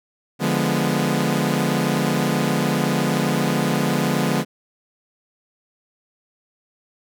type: chord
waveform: sawtooth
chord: D diminished seventh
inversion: none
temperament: equal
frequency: 146.83 / 174.61 / 207.7 / 246.9 Hz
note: D3 / F3 / Ab3 / Cb4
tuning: 0 / 0 / 0 / 0 cents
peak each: -20 dBFS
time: 0.39-4.45 s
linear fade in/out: 50 ms
effects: none